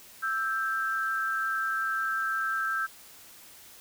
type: tone pair together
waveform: sine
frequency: 1318.5 / 1576.4 Hz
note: E6 / G6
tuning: 0 / +9 cents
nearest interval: minor third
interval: 309 cents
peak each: -30 / -29 dBFS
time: 0.22-2.87 s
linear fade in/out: 20 ms
effects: white hiss -51 dBFS RMS until 3.8 s